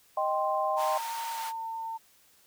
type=chord; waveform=sine; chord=C minor; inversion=first; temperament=equal; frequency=622.3 / 784 / 1046.5 Hz; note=Eb5 / G5 / C6; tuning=0 / 0 / 0 cents; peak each=-30 dBFS; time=0.17-0.98 s; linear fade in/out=5 ms
type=tone with pitch glide; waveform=sine; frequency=917 to 902.3 Hz; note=A#5 to A5; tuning=-29 to +43 cents; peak=-33 dBFS; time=0.76-1.98 s; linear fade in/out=20 ms; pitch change=-28 cents; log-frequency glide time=1.32-1.42 s
type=high-pass noise; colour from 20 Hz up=pink; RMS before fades=-41 dBFS; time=0.76-1.53 s; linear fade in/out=50 ms; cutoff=690 Hz; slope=48 dB/octave
effects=white hiss -62 dBFS RMS until 2.46 s